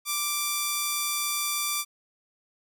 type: tone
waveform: 5% pulse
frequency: 1174.7 Hz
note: D6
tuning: in tune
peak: -14 dBFS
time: 0.05-1.85 s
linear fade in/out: 50 ms
effects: none